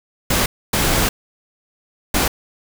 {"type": "noise bursts at uneven times", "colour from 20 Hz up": "pink", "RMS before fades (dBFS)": -17, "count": 3, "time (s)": [[0.3, 0.46], [0.73, 1.09], [2.14, 2.28]], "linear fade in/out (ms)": 5, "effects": []}